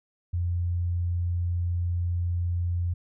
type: tone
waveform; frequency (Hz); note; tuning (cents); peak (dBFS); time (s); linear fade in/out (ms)
sine; 87.31; F2; 0; -24; 0.33-2.94; 10
effects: none